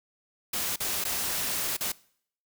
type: noise with dropouts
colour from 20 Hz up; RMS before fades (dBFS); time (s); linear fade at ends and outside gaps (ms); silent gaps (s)
white; -30; 0.53-1.92; 5; 0.76-0.802 / 1.041-1.05 / 1.768-1.807
effects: noise-tail reverb RT60 0.6 s tail -22 dB re dry